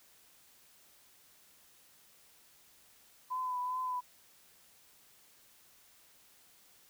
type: tone with vibrato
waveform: sine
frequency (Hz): 1006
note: B5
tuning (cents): +32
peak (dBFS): -33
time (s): 3.3-4.01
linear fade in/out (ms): 20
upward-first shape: triangle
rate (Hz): 2.5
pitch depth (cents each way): 32
effects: white hiss -63 dBFS RMS until 6.89 s